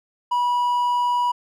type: tone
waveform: triangle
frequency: 975 Hz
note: B5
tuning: 23 cents flat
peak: -16 dBFS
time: 0.31-1.32 s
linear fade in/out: 10 ms
effects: none